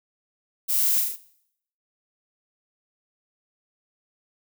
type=noise with echo; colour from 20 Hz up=violet; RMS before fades=-24 dBFS; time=0.68-1.02 s; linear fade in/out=20 ms; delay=37 ms; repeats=4; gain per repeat=-3 dB; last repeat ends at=1.168 s; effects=noise-tail reverb RT60 0.7 s tail -18 dB re dry